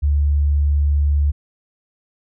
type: tone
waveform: sine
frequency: 72.5 Hz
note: D2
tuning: 22 cents flat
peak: -13 dBFS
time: 0.02-1.32 s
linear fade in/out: 20 ms
effects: none